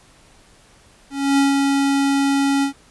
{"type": "tone with ADSR envelope", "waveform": "square", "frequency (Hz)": 277.3, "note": "C#4", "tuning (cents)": 1, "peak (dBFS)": -13, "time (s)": [1.1, 2.73], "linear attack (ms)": 280, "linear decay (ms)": 150, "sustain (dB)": -3, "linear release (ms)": 99, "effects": ["pink hiss -51 dBFS RMS until 2.9 s", "resampled to 24000 Hz"]}